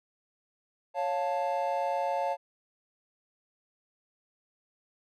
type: chord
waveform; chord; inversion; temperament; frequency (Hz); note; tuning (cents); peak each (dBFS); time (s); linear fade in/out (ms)
triangle; Db augmented; none; equal with one note detuned; 554.4 / 702.1 / 880; Db5 / F5 / A5; 0 / +9 / 0; -30; 0.94-2.37; 50
effects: none